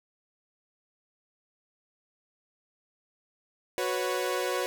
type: chord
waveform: sawtooth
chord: F# suspended fourth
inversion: none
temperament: equal with one note detuned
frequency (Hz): 368.1 / 493.9 / 554.4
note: F#4 / B4 / C#5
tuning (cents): -9 / 0 / 0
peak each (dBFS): -28 / -28 / -29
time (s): 3.78-4.66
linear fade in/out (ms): 0
effects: none